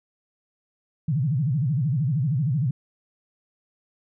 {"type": "tone with vibrato", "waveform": "sine", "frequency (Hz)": 140, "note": "C#3", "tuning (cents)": 18, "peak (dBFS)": -20, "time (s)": [1.08, 2.71], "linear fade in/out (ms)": 5, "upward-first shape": "sine", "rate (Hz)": 13, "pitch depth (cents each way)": 280, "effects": []}